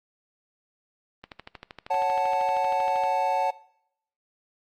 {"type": "click train", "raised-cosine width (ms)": 0.3, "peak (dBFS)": -23, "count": 24, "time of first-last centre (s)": [1.24, 3.037], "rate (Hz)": 12.8}
{"type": "chord", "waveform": "triangle", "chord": "F# minor", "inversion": "second", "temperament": "equal", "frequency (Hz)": [554.4, 740, 880], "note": ["C#5", "F#5", "A5"], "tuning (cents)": [0, 0, 0], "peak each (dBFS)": [-27, -24, -23], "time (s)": [1.9, 3.51], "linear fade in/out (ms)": 10}
{"effects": ["noise-tail reverb RT60 0.7 s tail -20 dB re dry", "Opus 24 kbps"]}